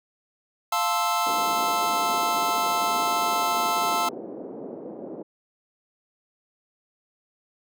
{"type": "chord", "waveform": "square", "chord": "F major seventh", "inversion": "none", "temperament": "equal", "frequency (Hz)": [698.5, 880, 1046.5, 1318.5], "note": ["F5", "A5", "C6", "E6"], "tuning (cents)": [0, 0, 0, 0], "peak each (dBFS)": [-29, -28, -30, -27], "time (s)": [0.72, 4.09], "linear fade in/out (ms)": 5}
{"type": "band-pass noise", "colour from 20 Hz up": "white", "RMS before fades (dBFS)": -37, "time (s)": [1.26, 5.23], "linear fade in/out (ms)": 10, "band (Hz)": [210, 520], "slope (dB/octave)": 24}
{"effects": []}